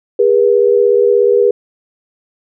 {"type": "tone pair together", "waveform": "sine", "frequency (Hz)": [406.2, 483], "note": ["G#4", "B4"], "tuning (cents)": [-38, -39], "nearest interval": "minor third", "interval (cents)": 299, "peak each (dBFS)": -10, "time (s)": [0.19, 1.51], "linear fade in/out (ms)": 5, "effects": []}